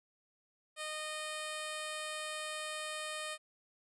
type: tone with low-pass filter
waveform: 10% pulse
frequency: 615 Hz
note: D#5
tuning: 20 cents flat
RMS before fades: -41 dBFS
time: 0.76-3.38 s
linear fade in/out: 50 ms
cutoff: 8900 Hz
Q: 1.8
effects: none